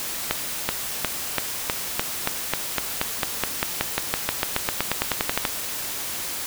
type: accelerating click train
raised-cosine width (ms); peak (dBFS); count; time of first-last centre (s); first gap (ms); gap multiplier
0.3; -4; 28; 0.31-5.452; 380; 0.94
effects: white hiss -30 dBFS RMS until 6.46 s